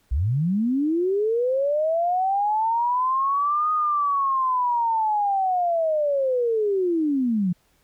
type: linear two-way sweep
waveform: sine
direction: up then down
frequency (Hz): 55 to 1244.5 to 169.6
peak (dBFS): -19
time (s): 0.11-7.53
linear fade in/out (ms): 10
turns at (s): 3.72
effects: pink hiss -64 dBFS RMS until 7.83 s